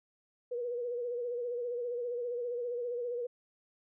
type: tone with vibrato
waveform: sine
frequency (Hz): 483.2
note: B4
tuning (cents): -38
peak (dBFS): -33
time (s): 0.51-3.27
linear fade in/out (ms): 10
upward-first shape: sine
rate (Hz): 15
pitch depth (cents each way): 48
effects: none